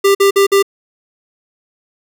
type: tone bursts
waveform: square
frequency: 396.1 Hz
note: G4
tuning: 18 cents sharp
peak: -8 dBFS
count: 4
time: 0.04-0.627 s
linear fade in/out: 10 ms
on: 110 ms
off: 49 ms
effects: none